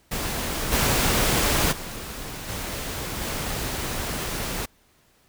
pink noise with level steps, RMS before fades -28 / -21 / -35 / -31 / -29 dBFS, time 0.11-4.66 s, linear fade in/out 10 ms, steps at 0.71 / 1.71 / 2.48 / 3.21 s, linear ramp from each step 20 ms, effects pink hiss -61 dBFS RMS until 5.28 s

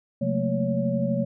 sine tone cluster, 132.6 / 180.9 / 216.3 / 228.4 / 560 Hz, C3 / F#3 / A3 / A#3 / C#5, +23 / -39 / -29 / -35 / +18 cents, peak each -29 / -28 / -29 / -28 / -28 dBFS, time 0.21-1.25 s, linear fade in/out 10 ms, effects none

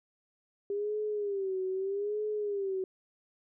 sine tone with vibrato, 399.1 Hz, G4, 31 cents sharp, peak -30 dBFS, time 0.7-2.84 s, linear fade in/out 2 ms, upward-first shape sine, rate 0.8 Hz, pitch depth 110 cents each way, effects none

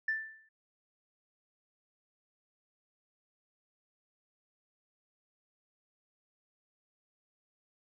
sine tone with exponential decay, 1768 Hz, A6, 8 cents sharp, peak -26 dBFS, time 0.08-0.49 s, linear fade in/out 5 ms, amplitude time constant 87 ms, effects tanh soft clip ceiling -23 dBFS

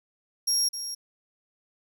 30% pulse tone with echo, 5590 Hz, F8, 1 cent sharp, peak -18 dBFS, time 0.47-0.69 s, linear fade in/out 10 ms, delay 260 ms, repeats 1, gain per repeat -10 dB, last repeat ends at 0.95 s, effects none

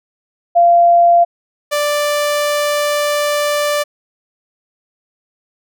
sine / sawtooth tone pair in turn, 690 / 587.9 Hz, F5 / D5, -21 / +2 cents, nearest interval minor third, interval 277 cents, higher first, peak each -6 / -10 dBFS, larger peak first, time 0.55-1.25 / 1.71-3.84 s, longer second, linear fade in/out 20 ms, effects none

